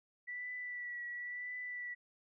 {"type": "tone with vibrato", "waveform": "sine", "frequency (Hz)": 1960, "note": "B6", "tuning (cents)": -14, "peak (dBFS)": -40, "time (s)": [0.27, 1.95], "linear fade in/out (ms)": 20, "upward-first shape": "triangle", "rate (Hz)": 0.96, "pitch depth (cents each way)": 30, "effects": []}